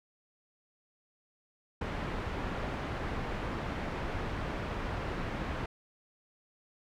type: low-pass noise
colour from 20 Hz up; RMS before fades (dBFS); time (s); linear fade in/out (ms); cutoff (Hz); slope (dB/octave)
pink; -36; 1.81-5.66; 5; 2000; 12
effects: none